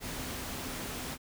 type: tone in noise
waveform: sine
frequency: 253 Hz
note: B3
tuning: 42 cents sharp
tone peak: -47 dBFS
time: 0-1.18 s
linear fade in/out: 50 ms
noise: pink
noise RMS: -39 dBFS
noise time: 0-1.18 s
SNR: -11 dB
effects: none